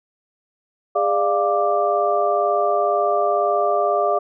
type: tone cluster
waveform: sine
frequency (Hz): 409.3 / 593 / 695 / 1177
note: G#4 / D5 / F5 / D6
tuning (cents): -25 / +17 / -9 / +3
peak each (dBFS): -23 / -21 / -20 / -23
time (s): 0.95-4.19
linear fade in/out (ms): 10
effects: none